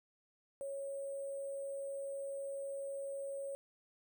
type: tone with sample-and-hold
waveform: sine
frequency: 552 Hz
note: C#5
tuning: 7 cents flat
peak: -39 dBFS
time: 0.61-3.55 s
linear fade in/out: 0 ms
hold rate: 8820 Hz
effects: none